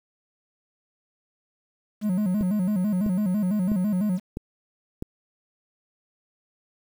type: tone with vibrato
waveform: triangle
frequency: 196 Hz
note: G3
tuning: in tune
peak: -19 dBFS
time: 2.01-4.2 s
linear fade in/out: 50 ms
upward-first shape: square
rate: 6 Hz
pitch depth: 130 cents each way
type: click train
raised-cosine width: 3 ms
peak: -17 dBFS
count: 5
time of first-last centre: 2.41-5.024 s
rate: 1.53 Hz
effects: 8-bit